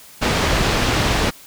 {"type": "low-pass noise", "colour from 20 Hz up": "pink", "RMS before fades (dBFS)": -18, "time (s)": [0.21, 1.31], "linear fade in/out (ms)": 20, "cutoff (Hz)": 5100, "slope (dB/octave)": 12, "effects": ["white hiss -43 dBFS RMS until 1.46 s"]}